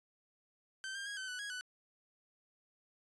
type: tone with pitch steps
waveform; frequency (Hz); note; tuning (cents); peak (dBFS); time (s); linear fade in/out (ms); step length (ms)
sawtooth; 1549 / 1598 / 1645 / 1532 / 1488 / 1653 / 1492; G6 / G6 / G#6 / G6 / F#6 / G#6 / F#6; -21 / +33 / -17 / -40 / +9 / -9 / +14; -37; 0.84-1.61; 0; 110
effects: resampled to 22050 Hz